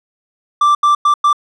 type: tone bursts at uneven times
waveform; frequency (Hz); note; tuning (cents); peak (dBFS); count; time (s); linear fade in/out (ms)
triangle; 1174.7; D6; 0; -6; 4; 0.61-0.75 / 0.83-0.95 / 1.05-1.14 / 1.24-1.33; 5
effects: resampled to 24000 Hz